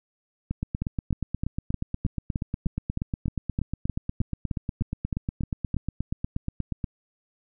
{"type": "two click trains", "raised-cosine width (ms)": 5, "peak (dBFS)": [-15, -14], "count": [54, 17], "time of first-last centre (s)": [[0.51, 6.842], [0.82, 5.743]], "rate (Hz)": [8.37, 3.25], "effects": []}